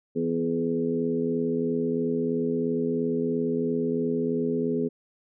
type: harmonic tone with a mistuned harmonic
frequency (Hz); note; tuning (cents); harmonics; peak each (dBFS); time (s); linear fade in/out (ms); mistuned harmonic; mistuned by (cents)
83; E2; +12; 2 / 3 / 4 / 5 / 6; -33 / -27 / -35 / -27 / -37; 0.15-4.89; 20; 5; +23
effects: none